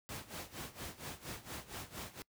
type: noise with tremolo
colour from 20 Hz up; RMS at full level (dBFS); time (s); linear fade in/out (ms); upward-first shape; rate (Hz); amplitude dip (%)
pink; -43; 0.09-2.22; 0; sine; 4.3; 85
effects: noise-tail reverb RT60 0.1 s tail -25 dB re dry + high-pass 60 Hz 12 dB/octave